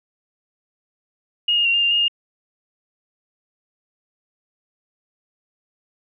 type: tone with pitch steps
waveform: sine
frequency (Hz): 2863 / 2841 / 2752 / 2811 / 2789 / 2844 / 2828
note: F7 / F7 / F7 / F7 / F7 / F7 / F7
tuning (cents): +42 / +29 / -26 / +11 / -3 / +31 / +21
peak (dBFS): -15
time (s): 1.48-2.082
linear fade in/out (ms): 5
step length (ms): 86
effects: none